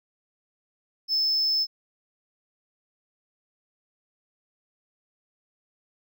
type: tone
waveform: triangle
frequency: 5250 Hz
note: E8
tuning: 8 cents flat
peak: -20 dBFS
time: 1.08-1.67 s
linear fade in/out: 50 ms
effects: none